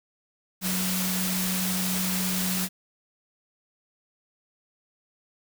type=tone in noise; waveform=sine; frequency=185 Hz; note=F#3; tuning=in tune; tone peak=-28 dBFS; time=0.61-2.69 s; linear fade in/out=50 ms; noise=white; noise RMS=-29 dBFS; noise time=0.61-2.69 s; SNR=-2 dB; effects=none